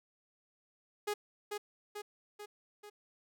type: tone with echo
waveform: sawtooth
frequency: 415.3 Hz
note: G#4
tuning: in tune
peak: -29 dBFS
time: 1.07-1.14 s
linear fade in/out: 10 ms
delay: 440 ms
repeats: 4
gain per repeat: -4 dB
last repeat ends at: 2.9 s
effects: none